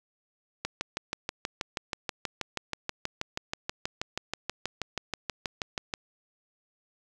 click train, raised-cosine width 0.2 ms, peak -13 dBFS, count 34, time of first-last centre 0.65-5.938 s, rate 6.24 Hz, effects none

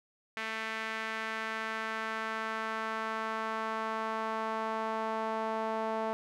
sawtooth tone with band-pass filter sweep, 221.3 Hz, A3, 10 cents sharp, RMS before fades -35 dBFS, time 0.37-6.13 s, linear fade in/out 0 ms, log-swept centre 2000 to 790 Hz, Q 1.8, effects none

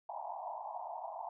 white band-pass noise, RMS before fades -43 dBFS, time 0.09-1.29 s, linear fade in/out 2 ms, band 640 to 980 Hz, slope 96 dB/octave, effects none

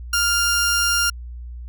sawtooth tone pair together, 1401 / 2802 Hz, F6 / F7, +5 / +5 cents, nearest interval octave, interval 1200 cents, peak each -15 dBFS, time 0.13-1.1 s, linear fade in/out 5 ms, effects added 60 Hz sine -31 dBFS peak until 1.68 s

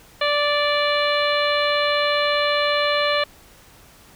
harmonic tone, 585 Hz, D5, 7 cents flat, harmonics 1 / 2 / 3 / 4 / 5 / 6 / 7, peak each -21 / -24 / -26 / -27 / -28 / -29 / -29 dBFS, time 0.21-3.24 s, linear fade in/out 5 ms, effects pink hiss -49 dBFS RMS until 4.15 s

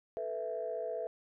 sine chord, A suspended second, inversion none, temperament just, 440 / 495 / 660 Hz, A4 / B4 / E5, 0 / +4 / +2 cents, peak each -40 / -39 / -37 dBFS, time 0.17-1.07 s, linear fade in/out 0 ms, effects tanh soft clip ceiling -26 dBFS

